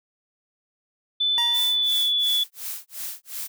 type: tone with pitch glide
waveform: sine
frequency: 3509 to 3437 Hz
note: A7 to A7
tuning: -5 to -41 cents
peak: -19 dBFS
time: 1.2-2.44 s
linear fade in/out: 10 ms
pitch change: -36 cents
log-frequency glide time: 1.61-2.11 s
type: tone with exponential decay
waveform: 25% pulse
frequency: 946 Hz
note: A#5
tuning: 25 cents sharp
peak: -21 dBFS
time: 1.38-1.98 s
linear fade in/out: 0 ms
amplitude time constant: 130 ms
type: noise with tremolo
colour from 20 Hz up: blue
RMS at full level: -31 dBFS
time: 1.53-3.48 s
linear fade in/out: 20 ms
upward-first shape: sine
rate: 2.8 Hz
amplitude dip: 100%
effects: none